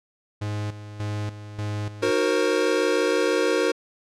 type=tone with tremolo; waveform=45% pulse; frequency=104.6 Hz; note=G#2; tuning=13 cents sharp; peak=-26 dBFS; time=0.41-2.11 s; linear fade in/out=10 ms; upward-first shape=square; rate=1.7 Hz; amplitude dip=70%
type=chord; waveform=square; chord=C half-diminished seventh; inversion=first; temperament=equal with one note detuned; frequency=311.1 / 370 / 466.2 / 532.4 Hz; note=Eb4 / Gb4 / Bb4 / C5; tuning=0 / 0 / 0 / +30 cents; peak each=-28 / -26 / -24 / -27 dBFS; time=2.02-3.72 s; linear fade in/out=10 ms
effects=low-pass 7000 Hz 12 dB/octave